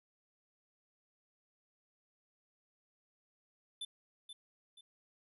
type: tone with echo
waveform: square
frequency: 3520 Hz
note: A7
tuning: in tune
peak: -40 dBFS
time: 3.81-3.85 s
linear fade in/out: 5 ms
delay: 480 ms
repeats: 2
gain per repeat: -8 dB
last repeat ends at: 4.81 s
effects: resampled to 32000 Hz